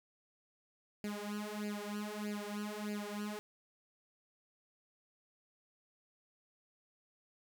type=tone with flanger; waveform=sawtooth; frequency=208.3 Hz; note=G#3; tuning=5 cents sharp; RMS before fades=-41 dBFS; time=1.04-3.39 s; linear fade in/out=0 ms; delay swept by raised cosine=0.42 to 4.12 ms; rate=1.6 Hz; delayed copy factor=+1; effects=none